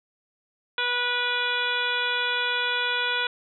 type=harmonic tone; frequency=488.6 Hz; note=B4; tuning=19 cents flat; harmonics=1 / 2 / 3 / 4 / 5 / 6 / 7 / 8; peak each=-35 / -32 / -27 / -37 / -31 / -36 / -29 / -37 dBFS; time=0.78-3.27 s; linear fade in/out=2 ms; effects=none